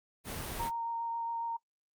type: noise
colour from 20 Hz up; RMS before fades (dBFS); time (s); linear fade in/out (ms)
pink; -39; 0.24-0.71; 50
type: tone with vibrato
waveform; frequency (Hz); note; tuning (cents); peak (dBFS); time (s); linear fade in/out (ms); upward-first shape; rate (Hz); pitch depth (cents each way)
sine; 926; A#5; -12; -33; 0.59-1.57; 10; sine; 7.3; 10
effects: noise-tail reverb RT60 0.1 s tail -24 dB re dry + Opus 32 kbps